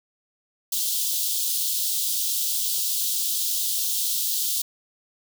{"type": "high-pass noise", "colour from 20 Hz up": "white", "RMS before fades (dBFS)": -25, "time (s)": [0.72, 4.62], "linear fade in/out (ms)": 5, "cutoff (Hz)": 3200, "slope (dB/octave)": 48, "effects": []}